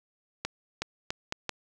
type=accelerating click train; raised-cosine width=0.2 ms; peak=-13 dBFS; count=5; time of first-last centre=0.45-1.493 s; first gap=370 ms; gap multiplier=0.77; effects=none